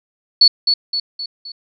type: tone with echo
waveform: sine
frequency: 4424 Hz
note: C#8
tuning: 4 cents flat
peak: -5 dBFS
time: 0.41-0.48 s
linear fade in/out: 5 ms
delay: 260 ms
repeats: 4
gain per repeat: -6 dB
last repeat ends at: 1.52 s
effects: none